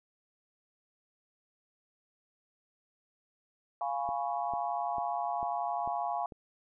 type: chord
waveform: sine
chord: C# dominant seventh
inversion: first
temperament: equal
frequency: 698.5 / 830.6 / 987.8 / 1108.7 Hz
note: E#5 / G#5 / B5 / C#6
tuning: 0 / 0 / 0 / 0 cents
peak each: -34 / -35 / -39 / -40 dBFS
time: 3.81-6.26 s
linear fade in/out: 2 ms
type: click train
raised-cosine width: 2 ms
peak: -32 dBFS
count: 6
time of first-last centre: 4.09-6.322 s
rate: 2.24 Hz
effects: none